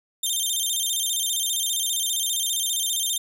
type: tone with vibrato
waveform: 15% pulse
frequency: 3390 Hz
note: G#7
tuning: 35 cents sharp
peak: -16 dBFS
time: 0.23-3.18 s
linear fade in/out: 5 ms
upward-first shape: square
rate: 15 Hz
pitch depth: 120 cents each way
effects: none